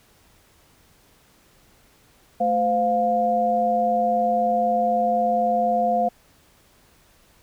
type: tone cluster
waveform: sine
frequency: 219.9 / 514 / 704 Hz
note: A3 / C5 / F5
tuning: -1 / -31 / +14 cents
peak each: -27 / -25 / -19 dBFS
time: 2.4-6.09 s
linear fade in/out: 10 ms
effects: pink hiss -57 dBFS RMS until 7.42 s